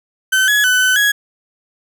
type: tone with pitch steps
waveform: 35% pulse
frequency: 1531 / 1685 / 1502 / 1512 / 1666 Hz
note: G6 / G#6 / F#6 / F#6 / G#6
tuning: -41 / +25 / +26 / +37 / +5 cents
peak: -9 dBFS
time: 0.32-1.12 s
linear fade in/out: 10 ms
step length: 160 ms
effects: none